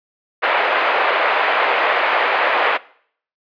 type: band-pass noise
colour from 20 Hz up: pink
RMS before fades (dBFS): -17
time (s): 0.42-2.78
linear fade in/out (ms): 20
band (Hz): 530 to 2600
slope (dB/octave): 24
effects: noise-tail reverb RT60 0.6 s tail -21 dB re dry + resampled to 11025 Hz